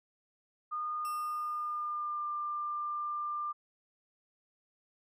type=tone with pitch glide; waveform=sine; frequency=1222 to 1192.7 Hz; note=D#6 to D6; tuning=-32 to +26 cents; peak=-33 dBFS; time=0.71-3.53 s; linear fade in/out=20 ms; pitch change=-42 cents; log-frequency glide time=1.25-2.3 s
type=tone with exponential decay; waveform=10% pulse; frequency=2700 Hz; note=E7; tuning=41 cents sharp; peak=-37 dBFS; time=1.05-2.11 s; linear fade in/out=0 ms; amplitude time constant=230 ms
effects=none